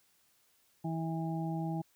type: harmonic tone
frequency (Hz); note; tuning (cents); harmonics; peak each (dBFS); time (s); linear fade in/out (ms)
162.8; E3; -21; 1 / 2 / 4 / 5; -34 / -39 / -46 / -42; 0.84-1.82; 10
effects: white hiss -70 dBFS RMS until 1.95 s